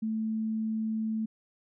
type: tone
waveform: sine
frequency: 220 Hz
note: A3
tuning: in tune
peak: -28 dBFS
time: 0.02-1.26 s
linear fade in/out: 10 ms
effects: none